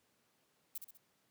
violet noise with echo, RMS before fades -42 dBFS, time 0.75-0.78 s, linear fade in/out 5 ms, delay 65 ms, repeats 3, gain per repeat -6 dB, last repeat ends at 0.975 s, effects pink hiss -75 dBFS RMS until 1.3 s + high-pass 150 Hz 12 dB/octave

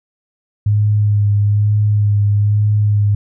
sine tone with vibrato, 103.83 Hz, G#2, in tune, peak -10 dBFS, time 0.66-3.15 s, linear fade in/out 5 ms, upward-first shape sine, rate 1.1 Hz, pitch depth 21 cents each way, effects none

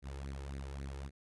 sawtooth tone with flanger, 68.6 Hz, C#2, 17 cents flat, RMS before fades -43 dBFS, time 0.02-1.11 s, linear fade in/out 50 ms, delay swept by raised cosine 0.46 to 2.36 ms, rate 3.7 Hz, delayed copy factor +0.75, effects resampled to 24000 Hz

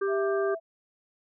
harmonic tone, 394.2 Hz, G4, 10 cents sharp, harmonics 1 / 3 / 4, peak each -25 / -35 / -37 dBFS, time 0.01-0.55 s, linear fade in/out 10 ms
sine tone, 659.3 Hz, E5, in tune, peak -31 dBFS, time 0.07-0.6 s, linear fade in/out 50 ms
effects none

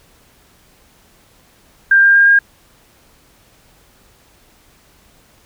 sine tone with pitch steps, 1592 / 1601.2 / 1610.5 / 1619.8 Hz, G6 / G6 / G6 / G#6, +26 / +36 / +46 / -44 cents, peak -6 dBFS, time 1.91-2.39 s, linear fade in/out 5 ms, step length 120 ms, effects pink hiss -51 dBFS RMS until 5.45 s

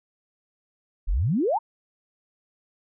sine exponential sweep, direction up, 34 to 987.8 Hz, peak -20 dBFS, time 1.07-1.59 s, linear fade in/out 20 ms, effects none

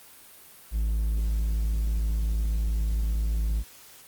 triangle tone, 54.3 Hz, A1, 22 cents flat, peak -21 dBFS, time 0.71-3.64 s, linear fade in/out 50 ms, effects white hiss -50 dBFS RMS until 4.07 s + Opus 32 kbps

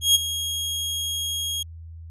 sawtooth tone with ADSR envelope, 3276 Hz, G#7, 24 cents flat, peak -9 dBFS, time 0.01-1.63 s, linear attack 140 ms, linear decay 21 ms, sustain -13 dB, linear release 6 ms, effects added 82 Hz sine -37 dBFS peak until 2.1 s + resampled to 32000 Hz

